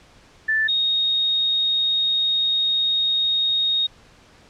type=tone pair in turn; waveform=sine; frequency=1760 / 3729 Hz; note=A6 / A#7; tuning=0 / 0 cents; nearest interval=octave + minor second; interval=1300 cents; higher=second; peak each=-17 dBFS; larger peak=neither; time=0.48-0.68 / 0.68-3.87 s; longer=second; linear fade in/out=10 ms; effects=pink hiss -51 dBFS RMS until 4.49 s + low-pass 6000 Hz 12 dB/octave